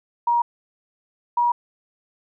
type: tone pair in turn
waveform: sine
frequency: 948 / 957.9 Hz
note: A#5 / A#5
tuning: +29 / +47 cents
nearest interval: unison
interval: 18 cents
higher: second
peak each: -16 dBFS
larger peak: neither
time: 0.27-0.42 / 1.37-1.52 s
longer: neither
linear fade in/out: 5 ms
effects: none